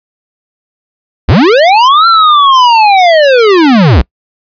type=linear two-way sweep; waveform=square; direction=up then down; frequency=49 to 1375 to 49 Hz; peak=-3 dBFS; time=1.28-4.02 s; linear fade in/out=10 ms; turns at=2.07 s; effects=noise-tail reverb RT60 0.1 s tail -26 dB re dry + resampled to 11025 Hz